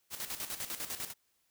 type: noise with tremolo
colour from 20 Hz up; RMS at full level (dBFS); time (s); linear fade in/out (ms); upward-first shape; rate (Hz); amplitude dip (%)
white; -38; 0.1-1.14; 50; square; 10; 65
effects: white hiss -75 dBFS RMS until 1.5 s